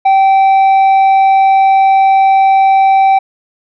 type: tone with tanh clipping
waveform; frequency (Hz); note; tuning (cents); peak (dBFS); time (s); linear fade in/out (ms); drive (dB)
sine; 775; G5; -20; -6; 0.05-3.19; 10; 5
effects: none